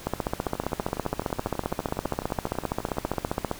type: two click trains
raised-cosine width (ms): 1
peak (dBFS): -11 / -19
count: 53 / 33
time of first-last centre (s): 0.07-3.514 / 0.47-3.137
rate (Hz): 15.1 / 12
effects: pink hiss -43 dBFS RMS until 3.59 s